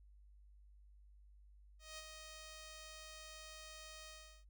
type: tone with ADSR envelope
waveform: 5% pulse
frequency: 626 Hz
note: D#5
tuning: 10 cents sharp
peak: -36 dBFS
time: 1.79-4.45 s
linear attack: 190 ms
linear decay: 35 ms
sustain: -5 dB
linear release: 370 ms
effects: added 50 Hz sine -60 dBFS peak until 4.49 s